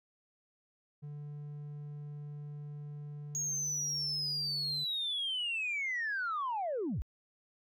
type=tone; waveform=triangle; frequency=146.83 Hz; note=D3; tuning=in tune; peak=-39 dBFS; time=1.02-4.85 s; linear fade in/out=20 ms
type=linear sweep; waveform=sine; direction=down; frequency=6645 to 36.44 Hz; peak=-31 dBFS; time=3.35-7.02 s; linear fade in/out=0 ms
effects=tanh soft clip ceiling -29 dBFS